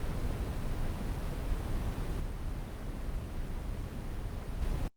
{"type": "noise with level steps", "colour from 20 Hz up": "brown", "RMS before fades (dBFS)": [-33, -37, -33], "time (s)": [0, 4.88], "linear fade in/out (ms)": 2, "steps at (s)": [2.2, 4.62], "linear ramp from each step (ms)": 5, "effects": ["noise-tail reverb RT60 0.1 s tail -26 dB re dry", "Opus 32 kbps"]}